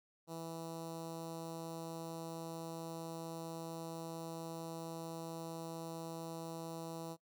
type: tone with notch filter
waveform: 10% pulse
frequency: 164.4 Hz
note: E3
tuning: 4 cents flat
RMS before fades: -45 dBFS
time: 0.27-7.17 s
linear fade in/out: 50 ms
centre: 2200 Hz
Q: 0.69
effects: noise-tail reverb RT60 0.1 s tail -23 dB re dry